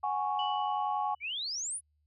sine chord, F# suspended second, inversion none, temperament equal, 740 / 830.6 / 1108.7 Hz, F#5 / G#5 / C#6, 0 / 0 / 0 cents, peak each -35 / -31 / -34 dBFS, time 0.03-1.15 s, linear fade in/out 10 ms
sine tone with exponential decay, 2960 Hz, F#7, in tune, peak -34 dBFS, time 0.39-1.27 s, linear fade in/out 2 ms, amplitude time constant 190 ms
sine exponential sweep, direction up, 2207 to 10510 Hz, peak -33 dBFS, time 1.2-1.81 s, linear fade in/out 50 ms
effects tanh soft clip ceiling -18 dBFS + added 75 Hz sine -70 dBFS peak until 2.06 s

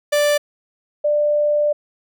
45% pulse / sine tone pair in turn, 587.3 / 592.4 Hz, D5 / D5, 0 / +15 cents, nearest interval unison, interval 15 cents, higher second, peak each -14 dBFS, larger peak neither, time 0.12-0.38 / 1.04-1.73 s, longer second, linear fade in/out 10 ms, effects none

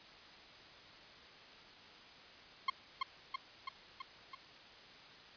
sawtooth tone with echo, 1066 Hz, C6, 32 cents sharp, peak -26 dBFS, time 2.68-2.7 s, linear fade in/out 5 ms, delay 330 ms, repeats 5, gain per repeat -3 dB, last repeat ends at 4.35 s, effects white hiss -56 dBFS RMS until 5.36 s + resampled to 11025 Hz

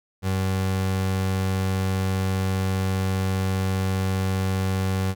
30% pulse tone, 95 Hz, F#2, 46 cents sharp, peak -19 dBFS, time 0.22-5.15 s, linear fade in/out 50 ms, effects none

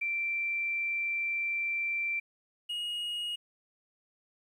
sine / triangle tone pair in turn, 2349 / 2879 Hz, D7 / F#7, 0 / -48 cents, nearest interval major third, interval 352 cents, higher second, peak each -29 / -31 dBFS, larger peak first, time 0.01-2.2 / 2.69-3.36 s, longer first, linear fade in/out 10 ms, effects 11-bit

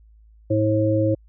harmonic tone, 107.7 Hz, A2, 37 cents flat, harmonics 1 / 3 / 5, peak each -21 / -21 / -21 dBFS, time 0.5-1.15 s, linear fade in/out 10 ms, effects added 54 Hz sine -48 dBFS peak until 1.28 s

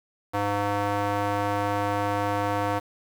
square tone with band-pass filter, 101.9 Hz, G#2, 32 cents flat, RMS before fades -26 dBFS, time 0.33-2.8 s, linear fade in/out 20 ms, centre 870 Hz, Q 1.2, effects 7-bit

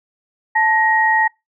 sine tone pair together, 877 / 1883.2 Hz, A5 / A#6, -6 / +17 cents, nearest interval octave + minor second, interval 1323 cents, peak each -15 dBFS, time 0.55-1.28 s, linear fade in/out 10 ms, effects noise-tail reverb RT60 0.2 s tail -25 dB re dry

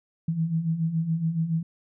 sine beating tone pair, 158.1 / 165.2 Hz, D#3 / E3, +28 / +4 cents, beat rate 7.1 Hz, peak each -30 / -24 dBFS, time 0.28-1.63 s, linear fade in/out 5 ms, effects none

